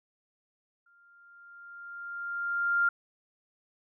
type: tone with exponential growth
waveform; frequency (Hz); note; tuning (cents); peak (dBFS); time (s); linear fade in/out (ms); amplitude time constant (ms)
sine; 1396.9; F6; 0; -21; 0.86-2.89; 5; 440
effects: none